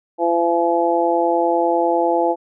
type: harmonic tone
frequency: 170 Hz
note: F3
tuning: 46 cents flat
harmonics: 2 / 3 / 4 / 5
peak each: -20 / -20 / -20 / -20 dBFS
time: 0.18-2.36 s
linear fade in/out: 50 ms
effects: none